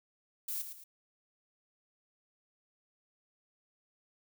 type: noise with echo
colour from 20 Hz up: violet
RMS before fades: -37 dBFS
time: 0.48-0.62 s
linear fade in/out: 5 ms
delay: 110 ms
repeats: 2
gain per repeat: -8 dB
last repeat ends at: 0.84 s
effects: none